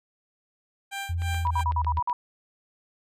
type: tone with tremolo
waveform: 15% pulse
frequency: 791 Hz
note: G5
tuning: 15 cents sharp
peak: -24 dBFS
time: 0.91-1.64 s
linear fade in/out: 20 ms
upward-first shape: sine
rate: 3 Hz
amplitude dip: 100%
type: tone with pitch glide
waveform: sine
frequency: 85.2 to 79.04 Hz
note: F2 to D#2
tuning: -42 to +28 cents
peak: -25 dBFS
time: 1.09-2 s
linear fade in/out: 10 ms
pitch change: -130 cents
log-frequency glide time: 1.3-1.84 s
type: click train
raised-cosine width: 0.3 ms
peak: -25 dBFS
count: 8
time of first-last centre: 1.22-2.097 s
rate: 7.98 Hz
type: tone bursts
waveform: sine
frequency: 973 Hz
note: B5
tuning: 26 cents flat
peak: -23 dBFS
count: 7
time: 1.45-2.13 s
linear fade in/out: 2 ms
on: 56 ms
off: 48 ms
effects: resampled to 32000 Hz